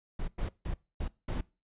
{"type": "noise bursts at uneven times", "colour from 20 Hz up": "brown", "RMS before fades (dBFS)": -33, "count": 5, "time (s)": [[0.19, 0.28], [0.38, 0.49], [0.65, 0.74], [1, 1.08], [1.28, 1.41]], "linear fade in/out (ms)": 5, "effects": ["noise-tail reverb RT60 0.3 s tail -22 dB re dry", "resampled to 8000 Hz"]}